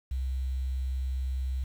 sine tone, 65.1 Hz, C2, 8 cents flat, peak -28 dBFS, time 0.11-1.64 s, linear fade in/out 5 ms, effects 9-bit

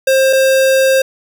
square tone pair in turn, 531 / 531 Hz, C5 / C5, +25 / +25 cents, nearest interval unison, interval 0 cents, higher neither, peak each -9 dBFS, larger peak neither, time 0.07-0.33 / 0.33-1.02 s, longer second, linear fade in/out 5 ms, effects none

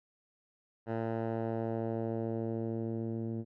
10% pulse tone with low-pass filter sweep, 113.5 Hz, A#2, 46 cents flat, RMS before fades -35 dBFS, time 0.86-3.45 s, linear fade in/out 50 ms, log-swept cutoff 1200 to 270 Hz, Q 1, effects none

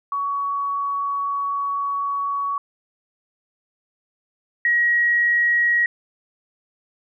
sine tone pair in turn, 1124 / 1900.7 Hz, C#6 / A#6, +24 / +33 cents, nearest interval major sixth, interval 909 cents, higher second, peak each -21 / -15 dBFS, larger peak second, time 0.12-2.58 / 4.65-5.86 s, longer first, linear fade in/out 2 ms, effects none

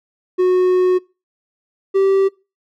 triangle tone pair in turn, 366.2 / 388.3 Hz, F#4 / G4, -18 / -16 cents, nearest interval minor second, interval 102 cents, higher second, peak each -9 dBFS, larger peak neither, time 0.38-0.99 / 1.94-2.29 s, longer first, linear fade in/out 20 ms, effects noise-tail reverb RT60 0.3 s tail -24 dB re dry

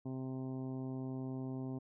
harmonic tone, 130.81 Hz, C3, in tune, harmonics 1 / 2 / 3 / 4 / 5 / 6 / 7 / 8, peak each -42 / -41 / -49 / -58 / -55 / -59 / -61 / -64 dBFS, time 0.05-1.79 s, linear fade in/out 10 ms, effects none

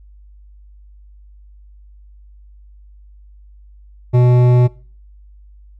sine tone with hard clipping, 123.47 Hz, B2, in tune, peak -10 dBFS, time 4.13-4.68 s, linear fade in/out 20 ms, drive 12 dB, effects noise-tail reverb RT60 0.4 s tail -22 dB re dry + added 50 Hz sine -40 dBFS peak until 5.79 s

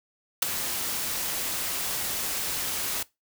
white noise with ADSR envelope, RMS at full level -18 dBFS, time 0.42-3.03 s, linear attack 7 ms, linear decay 5 ms, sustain -12 dB, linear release 4 ms, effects noise-tail reverb RT60 0.2 s tail -20 dB re dry

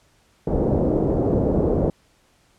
white low-pass noise, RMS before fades -20 dBFS, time 0.47-1.9 s, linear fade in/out 2 ms, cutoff 520 Hz, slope 24 dB/octave, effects pink hiss -60 dBFS RMS until 2.58 s + low-pass 10000 Hz 12 dB/octave

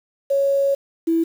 sine tone pair in turn, 554.4 / 329.6 Hz, C#5 / E4, 0 / 0 cents, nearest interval major sixth, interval 900 cents, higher first, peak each -15 dBFS, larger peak neither, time 0.3-0.75 / 1.07-1.24 s, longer first, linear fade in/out 10 ms, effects 7-bit

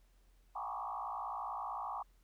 sine tone with frequency modulation, 964 Hz, B5, 42 cents flat, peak -38 dBFS, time 0.55-2.03 s, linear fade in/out 10 ms, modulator 55.6 Hz, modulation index 4.1, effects added 43 Hz sine -64 dBFS peak until 2.23 s + pink hiss -75 dBFS RMS until 2.23 s

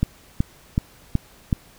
click train, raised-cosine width 5 ms, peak -6 dBFS, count 5, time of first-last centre 0.03-1.528 s, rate 2.67 Hz, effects pink hiss -51 dBFS RMS until 1.78 s

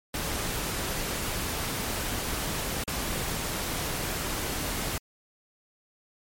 pink noise with dropouts, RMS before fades -31 dBFS, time 0.14-4.98 s, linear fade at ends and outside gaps 2 ms, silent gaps 2.838-2.877 s, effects MP3 64 kbps

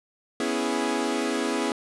sawtooth chord, C# minor seventh, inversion third, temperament equal, 246.9 / 277.2 / 329.6 / 415.3 Hz, B3 / C#4 / E4 / G#4, 0 / 0 / 0 / 0 cents, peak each -26 dBFS, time 0.4-1.72 s, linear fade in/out 2 ms, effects resampled to 24000 Hz

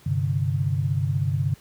sine chord, G suspended fourth, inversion none, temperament just, 98 / 130.67 / 147 Hz, G2 / C3 / D3, 0 / -2 / +2 cents, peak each -25 dBFS, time 0.06-1.54 s, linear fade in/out 5 ms, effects pink hiss -53 dBFS RMS until 1.6 s + high-pass 60 Hz 12 dB/octave

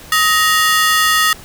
sawtooth ring-modulated tone, 1568 Hz, G6, in tune, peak -4 dBFS, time 0.12-1.33 s, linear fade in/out 2 ms, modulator 302 Hz, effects pink hiss -37 dBFS RMS until 1.44 s

